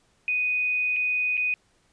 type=tone with dropouts; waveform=sine; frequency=2489 Hz; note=D#7; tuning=in tune; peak=-22 dBFS; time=0.28-1.54 s; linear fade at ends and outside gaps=1 ms; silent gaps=0.963-0.966 / 1.37-1.376 s; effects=pink hiss -65 dBFS RMS until 1.92 s + resampled to 22050 Hz